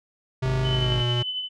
square tone with pitch glide, 130 to 121.29 Hz, C3 to B2, -11 to -31 cents, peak -23 dBFS, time 0.42-1.23 s, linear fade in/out 10 ms, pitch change -120 cents, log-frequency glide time 0.67-1.04 s
sawtooth tone, 51.91 Hz, G#1, in tune, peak -24 dBFS, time 0.45-1.02 s, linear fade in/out 5 ms
sine tone with tremolo, 3016 Hz, F#7, 32 cents sharp, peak -24 dBFS, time 0.63-1.49 s, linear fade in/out 50 ms, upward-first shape triangle, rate 11 Hz, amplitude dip 50%
effects low-pass 5000 Hz 12 dB/octave

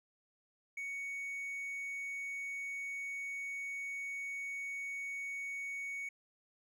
triangle tone, 2230 Hz, C#7, 10 cents sharp, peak -37 dBFS, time 0.77-6.09 s, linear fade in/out 5 ms, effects none

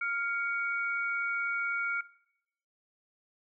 sine tone pair together, 1398 / 2242 Hz, F6 / C#7, +1 / +19 cents, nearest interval minor sixth, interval 818 cents, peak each -32 / -33 dBFS, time 0.01-2.01 s, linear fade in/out 5 ms, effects noise-tail reverb RT60 0.7 s tail -17 dB re dry

